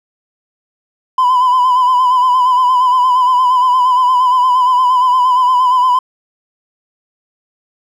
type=tone with vibrato; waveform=triangle; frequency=1006 Hz; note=B5; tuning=32 cents sharp; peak=-5 dBFS; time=1.18-5.99 s; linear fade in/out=5 ms; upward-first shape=sine; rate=8.6 Hz; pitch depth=48 cents each way; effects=tanh soft clip ceiling -3 dBFS